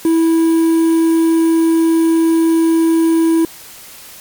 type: tone with quantisation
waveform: triangle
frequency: 327.9 Hz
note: E4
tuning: 9 cents flat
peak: -7 dBFS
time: 0.05-3.45 s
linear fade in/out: 2 ms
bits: 5
effects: white hiss -36 dBFS RMS until 4.2 s + MP3 96 kbps